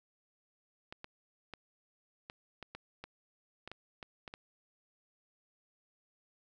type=clicks; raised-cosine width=0.3 ms; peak=-28 dBFS; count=12; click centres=0.925 / 1.044 / 1.537 / 2.299 / 2.627 / 2.75 / 3.04 / 3.676 / 3.716 / 4.028 / 4.278 / 4.339 s; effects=none